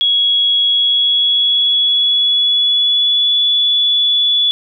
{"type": "tone with pitch glide", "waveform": "sine", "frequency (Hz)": [3335, 3431], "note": ["G#7", "A7"], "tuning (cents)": [7, -44], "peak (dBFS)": -10, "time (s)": [0.01, 4.51], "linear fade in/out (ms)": 0, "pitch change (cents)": 49, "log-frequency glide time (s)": [0.66, 3.39], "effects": []}